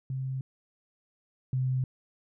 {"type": "tone pair in turn", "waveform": "sine", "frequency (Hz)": [132, 129.36], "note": ["C3", "C3"], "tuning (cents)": [16, -19], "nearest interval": "unison", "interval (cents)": 35, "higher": "first", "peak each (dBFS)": [-30, -25], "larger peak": "second", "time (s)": [[0.1, 0.41], [1.53, 1.84]], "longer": "neither", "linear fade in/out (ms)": 2, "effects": []}